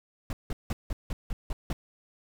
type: noise bursts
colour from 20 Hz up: brown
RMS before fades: -30 dBFS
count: 8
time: 0.3-1.73 s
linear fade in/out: 2 ms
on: 30 ms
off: 170 ms
effects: none